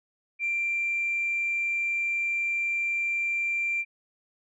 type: tone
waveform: sine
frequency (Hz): 2364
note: D7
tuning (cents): +11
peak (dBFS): -24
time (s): 0.39-3.85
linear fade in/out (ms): 50
effects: tanh soft clip ceiling -20 dBFS